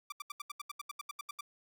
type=tone bursts; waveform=sawtooth; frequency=1174 Hz; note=D6; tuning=1 cent flat; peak=-35 dBFS; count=14; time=0.1-1.409 s; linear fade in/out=5 ms; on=22 ms; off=77 ms; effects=none